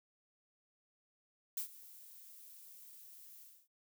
violet noise with ADSR envelope, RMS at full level -37 dBFS, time 1.57-3.68 s, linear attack 5 ms, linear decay 100 ms, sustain -19 dB, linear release 270 ms, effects none

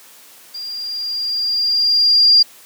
sine tone with level ramp, 4793 Hz, D8, 34 cents sharp, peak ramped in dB -26 to -6 dBFS, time 0.54-2.43 s, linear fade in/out 10 ms, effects white hiss -44 dBFS RMS until 2.65 s + high-pass 200 Hz 12 dB/octave

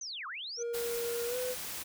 sine linear two-way sweep, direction down then up, 6340 to 1026 to 6340 Hz, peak -38 dBFS, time 0.01-0.63 s, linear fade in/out 5 ms, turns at 0.27 s
triangle tone with pitch glide, 471.3 to 502.2 Hz, A#4 to B4, +19 to +29 cents, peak -31 dBFS, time 0.57-1.56 s, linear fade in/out 50 ms, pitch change +110 cents, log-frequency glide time 1.26-1.37 s
white noise, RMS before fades -40 dBFS, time 0.73-1.84 s, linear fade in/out 20 ms
effects none

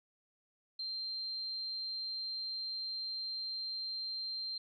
sine tone, 4157 Hz, C8, 12 cents flat, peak -37 dBFS, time 0.79-4.58 s, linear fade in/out 5 ms, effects none

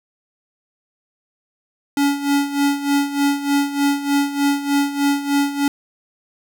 square tone with tremolo, 283.1 Hz, C#4, 37 cents sharp, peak -14 dBFS, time 1.97-5.68 s, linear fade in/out 2 ms, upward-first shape sine, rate 3.3 Hz, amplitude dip 75%, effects none

